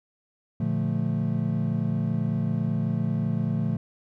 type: chord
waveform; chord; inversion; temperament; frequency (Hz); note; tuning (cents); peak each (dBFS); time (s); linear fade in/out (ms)
triangle; Bb major seventh; none; equal; 116.54 / 146.83 / 174.61 / 220; Bb2 / D3 / F3 / A3; 0 / 0 / 0 / 0; -27; 0.6-3.77; 5
effects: none